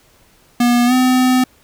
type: tone with pitch glide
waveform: square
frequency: 241.3 to 254.6 Hz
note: B3 to C4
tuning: -40 to -47 cents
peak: -11 dBFS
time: 0.6-1.44 s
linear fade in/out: 5 ms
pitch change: +93 cents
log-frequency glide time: 0.86-0.93 s
effects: pink hiss -52 dBFS RMS until 1.63 s